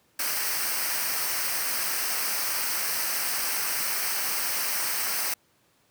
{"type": "noise with comb filter", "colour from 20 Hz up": "white", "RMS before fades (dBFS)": -28, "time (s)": [0.19, 5.34], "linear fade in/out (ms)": 5, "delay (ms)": 0.28, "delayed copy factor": -0.65, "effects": ["pink hiss -65 dBFS RMS until 5.9 s", "high-pass 100 Hz 12 dB/octave"]}